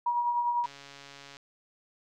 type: tone with tremolo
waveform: sine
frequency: 958 Hz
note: A#5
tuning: 47 cents sharp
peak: -23 dBFS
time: 0.06-0.66 s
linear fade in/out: 5 ms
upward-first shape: triangle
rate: 10 Hz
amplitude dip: 50%
type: click train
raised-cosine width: 0.2 ms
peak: -30 dBFS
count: 103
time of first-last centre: 0.64-1.369 s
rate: 140 Hz
effects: none